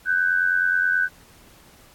sine tone pair together, 1503 / 1592.4 Hz, F#6 / G6, +27 / +27 cents, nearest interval minor second, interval 100 cents, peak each -19 / -23 dBFS, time 0.05-1.09 s, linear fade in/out 50 ms, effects pink hiss -52 dBFS RMS until 1.94 s + AAC 64 kbps

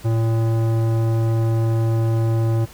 sine tone with tanh clipping, 113.3 Hz, A#2, 49 cents flat, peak -18 dBFS, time 0.04-2.66 s, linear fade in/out 20 ms, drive 16 dB, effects added 50 Hz sine -46 dBFS peak until 2.73 s + pink hiss -44 dBFS RMS until 2.73 s

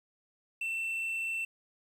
triangle tone with quantisation, 2684 Hz, E7, 31 cents sharp, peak -30 dBFS, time 0.61-1.45 s, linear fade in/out 5 ms, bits 10, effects none

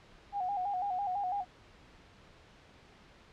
sine tone with vibrato, 769 Hz, G5, 33 cents flat, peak -31 dBFS, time 0.32-1.45 s, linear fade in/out 50 ms, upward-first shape square, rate 6 Hz, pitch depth 86 cents each way, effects pink hiss -58 dBFS RMS until 3.32 s + low-pass 4000 Hz 12 dB/octave

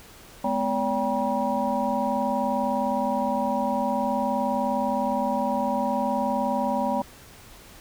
sine tone cluster, 211.9 / 251.4 / 570 / 790 / 961 Hz, G#3 / B3 / C#5 / G5 / B5, +35 / +31 / +48 / +13 / -48 cents, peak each -30 / -29 / -28 / -29 / -28 dBFS, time 0.44-7.02 s, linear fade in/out 5 ms, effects pink hiss -48 dBFS RMS until 7.8 s

